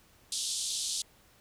pink band-pass noise, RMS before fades -34 dBFS, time 0.32-1.02 s, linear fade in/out 2 ms, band 3400 to 10000 Hz, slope 48 dB/octave, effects pink hiss -62 dBFS RMS until 1.4 s

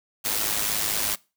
white noise with amplitude modulation, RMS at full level -23 dBFS, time 0.24-1.16 s, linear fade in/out 20 ms, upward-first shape sine, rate 105 Hz, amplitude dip 60%, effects noise-tail reverb RT60 0.3 s tail -23 dB re dry

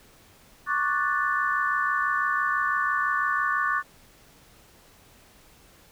sine chord, D major seventh, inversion third, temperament equal, 1108.7 / 1174.7 / 1480 / 1760 Hz, C#6 / D6 / F#6 / A6, 0 / 0 / 0 / 0 cents, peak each -28 dBFS, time 0.66-3.83 s, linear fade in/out 50 ms, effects pink hiss -55 dBFS RMS until 5.91 s

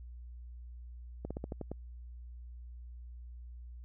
slowing click train, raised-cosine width 2 ms, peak -25 dBFS, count 7, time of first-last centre 1.25-1.716 s, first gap 56 ms, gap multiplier 1.13, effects added 60 Hz sine -45 dBFS peak until 3.84 s

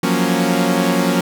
sawtooth chord, Gb major seventh, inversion third, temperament equal, 174.61 / 185 / 233.1 / 277.2 Hz, F3 / Gb3 / Bb3 / Db4, 0 / 0 / 0 / 0 cents, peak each -16 dBFS, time 0.03-1.21 s, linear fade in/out 5 ms, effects none

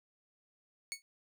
15% pulse tone with exponential decay, 2217 Hz, C#7, in tune, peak -27 dBFS, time 0.92-1.02 s, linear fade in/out 0 ms, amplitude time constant 21 ms, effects none

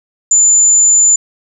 sine tone, 7070 Hz, A8, 7 cents sharp, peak -5 dBFS, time 0.31-1.16 s, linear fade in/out 5 ms, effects none

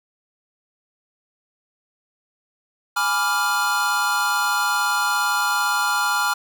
square chord, G# diminished seventh, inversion none, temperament equal, 830.6 / 987.8 / 1174.7 / 1396.9 Hz, G#5 / B5 / D6 / F6, 0 / 0 / 0 / 0 cents, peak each -27 / -27 / -27 / -22 dBFS, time 2.96-6.34 s, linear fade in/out 10 ms, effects none

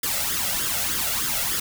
white noise with flanger, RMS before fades -25 dBFS, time 0.03-1.6 s, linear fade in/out 5 ms, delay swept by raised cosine 0.59 to 1.5 ms, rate 3.3 Hz, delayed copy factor +0.7, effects none

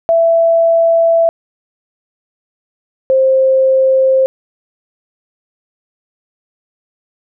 sine tone pair in turn, 665 / 527.8 Hz, E5 / C5, +15 / +15 cents, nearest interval major third, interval 400 cents, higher first, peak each -7 dBFS, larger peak neither, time 0.09-1.29 / 3.1-4.26 s, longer first, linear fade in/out 0 ms, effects none

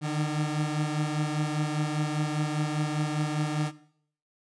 30% pulse beating tone pair, 149.8 / 154.8 Hz, D3 / D#3, +35 / -9 cents, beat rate 5 Hz, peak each -25 / -29 dBFS, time 0.01-3.72 s, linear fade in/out 50 ms, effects noise-tail reverb RT60 0.6 s tail -17 dB re dry + resampled to 22050 Hz

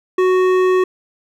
sine tone with hard clipping, 370 Hz, F#4, in tune, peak -13 dBFS, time 0.18-0.84 s, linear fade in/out 5 ms, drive 12 dB, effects none

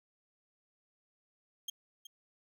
30% pulse tone with echo, 3214 Hz, G7, 43 cents sharp, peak -33 dBFS, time 1.68-1.7 s, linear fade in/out 5 ms, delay 370 ms, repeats 1, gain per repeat -12 dB, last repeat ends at 2.07 s, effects none

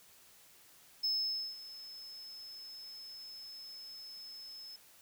sine tone with ADSR envelope, 5210 Hz, E8, 21 cents flat, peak -27 dBFS, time 1.03-4.76 s, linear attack 14 ms, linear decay 510 ms, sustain -19 dB, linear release 3 ms, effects tanh soft clip ceiling -29 dBFS + white hiss -61 dBFS RMS until 5.01 s

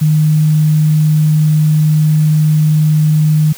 sine tone, 153.7 Hz, D#3, 21 cents flat, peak -7 dBFS, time 0.01-3.53 s, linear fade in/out 10 ms, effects white hiss -33 dBFS RMS until 3.57 s

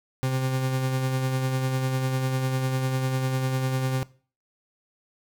40% pulse tone with tremolo, 130.81 Hz, C3, in tune, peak -21 dBFS, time 0.23-4.03 s, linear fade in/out 0 ms, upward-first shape sine, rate 10 Hz, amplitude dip 35%, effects noise-tail reverb RT60 0.4 s tail -20 dB re dry

